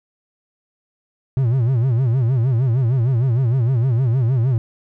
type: tone with vibrato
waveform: triangle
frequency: 123.5 Hz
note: B2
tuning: in tune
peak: -12 dBFS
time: 1.37-4.58 s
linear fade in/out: 0 ms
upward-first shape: sine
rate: 6.5 Hz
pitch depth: 170 cents each way
effects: none